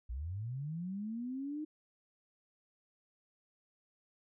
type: linear sweep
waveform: sine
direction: up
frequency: 54.2 to 311.2 Hz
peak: -37 dBFS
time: 0.09-1.65 s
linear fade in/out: 10 ms
effects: none